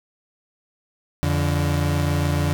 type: tone pair together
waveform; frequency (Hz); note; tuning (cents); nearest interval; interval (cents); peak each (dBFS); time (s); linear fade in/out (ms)
35% pulse; 85.92 / 144.5; F2 / D3; -28 / -28; major sixth; 900; -20; 1.23-2.53; 0
effects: none